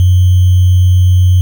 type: tone with sample-and-hold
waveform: sine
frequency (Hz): 90.8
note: F#2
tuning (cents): -32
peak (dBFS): -4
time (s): 0-1.41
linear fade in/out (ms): 0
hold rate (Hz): 3150
effects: none